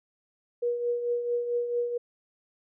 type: tone with tremolo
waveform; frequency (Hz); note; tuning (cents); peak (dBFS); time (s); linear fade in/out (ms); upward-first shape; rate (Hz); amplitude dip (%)
sine; 480; B4; -49; -23; 0.62-1.98; 10; triangle; 4.5; 60
effects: none